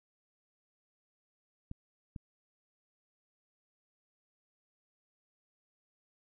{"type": "clicks", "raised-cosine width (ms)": 5, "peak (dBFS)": -29, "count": 2, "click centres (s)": [1.714, 2.162], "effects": []}